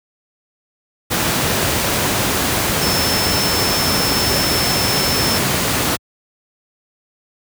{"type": "tone in noise", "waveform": "sine", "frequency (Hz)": 5300, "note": "E8", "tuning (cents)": 9, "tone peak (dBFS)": -20, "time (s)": [2.81, 5.39], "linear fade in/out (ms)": 20, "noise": "pink", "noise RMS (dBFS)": -17, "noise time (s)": [1.1, 5.97], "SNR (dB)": -6, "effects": ["high-pass 80 Hz 12 dB/octave"]}